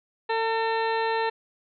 harmonic tone with a mistuned harmonic, 450 Hz, A4, 39 cents sharp, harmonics 1 / 2 / 3 / 4 / 5 / 6 / 7 / 8 / 9, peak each -27 / -26 / -38 / -32 / -42 / -38 / -48 / -44 / -40 dBFS, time 0.29-1.3 s, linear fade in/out 10 ms, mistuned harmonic 6, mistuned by -15 cents, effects none

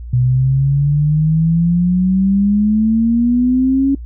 sine exponential sweep, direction up, 123 to 277.2 Hz, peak -10 dBFS, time 0.13-3.95 s, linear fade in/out 5 ms, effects noise-tail reverb RT60 0.1 s tail -23 dB re dry + added 59 Hz sine -26 dBFS peak until 4.05 s

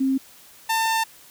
sine / sawtooth tone pair in turn, 266.7 / 897.1 Hz, C4 / A5, +33 / +33 cents, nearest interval octave + major sixth, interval 2100 cents, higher second, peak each -18 / -16 dBFS, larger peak second, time 0-0.18 / 0.69-1.04 s, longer second, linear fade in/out 10 ms, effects white hiss -49 dBFS RMS until 1.3 s

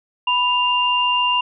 sine tone pair together, 987.8 / 2794 Hz, B5 / F7, 0 / 0 cents, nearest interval octave + tritone, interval 1800 cents, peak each -18 / -18 dBFS, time 0.27-1.41 s, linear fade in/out 5 ms, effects none

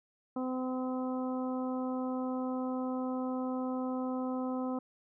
harmonic tone, 256.2 Hz, C4, 36 cents flat, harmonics 1 / 2 / 3 / 4 / 5, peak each -33 / -39 / -43 / -45 / -47 dBFS, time 0.36-4.79 s, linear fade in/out 5 ms, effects none

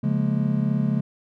triangle chord, Bb minor seventh, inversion first, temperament just, 139.85 / 174.81 / 209.8 / 233.1 Hz, Db3 / F3 / Ab3 / Bb3, +16 / +2 / +18 / 0 cents, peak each -22 / -26 / -22 / -26 dBFS, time 0.03-1.01 s, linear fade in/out 10 ms, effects none

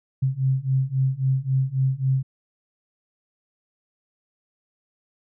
sine beating tone pair, 130.81 / 134.51 Hz, C3 / C3, 0 / +48 cents, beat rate 3.7 Hz, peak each -23 / -22 dBFS, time 0.22-2.23 s, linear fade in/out 10 ms, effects none

